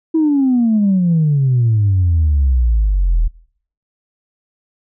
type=exponential sweep; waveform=sine; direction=down; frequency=327.4 to 38.41 Hz; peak=-9 dBFS; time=0.14-3.28 s; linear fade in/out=10 ms; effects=noise-tail reverb RT60 0.6 s tail -22 dB re dry + tanh soft clip ceiling -7 dBFS